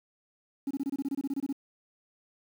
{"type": "tone bursts", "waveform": "sine", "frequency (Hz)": 276.1, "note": "C#4", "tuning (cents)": -7, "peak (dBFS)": -26, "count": 14, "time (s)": [0.67, 1.527], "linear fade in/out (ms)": 5, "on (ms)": 38, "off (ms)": 25, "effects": ["tanh soft clip ceiling -26 dBFS", "9-bit"]}